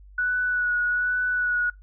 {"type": "tone with vibrato", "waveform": "sine", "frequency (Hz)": 1473, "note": "F#6", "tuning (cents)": -8, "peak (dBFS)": -21, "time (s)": [0.18, 1.7], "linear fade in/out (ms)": 5, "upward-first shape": "sine", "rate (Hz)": 1.2, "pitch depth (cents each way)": 20, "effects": ["noise-tail reverb RT60 0.2 s tail -25 dB re dry", "added 49 Hz sine -45 dBFS peak until 1.82 s"]}